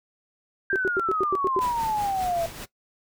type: exponential sweep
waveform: sine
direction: down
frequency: 1600 to 659.3 Hz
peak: -23 dBFS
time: 0.7-2.46 s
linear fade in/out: 2 ms
type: tone bursts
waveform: sine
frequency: 380 Hz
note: F#4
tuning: 46 cents sharp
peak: -21 dBFS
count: 8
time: 0.73-1.591 s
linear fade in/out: 0 ms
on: 28 ms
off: 91 ms
type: noise with tremolo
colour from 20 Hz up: pink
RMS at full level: -36 dBFS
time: 1.6-2.66 s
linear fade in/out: 20 ms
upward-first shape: triangle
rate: 5.1 Hz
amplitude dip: 55%
effects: noise-tail reverb RT60 0.1 s tail -18 dB re dry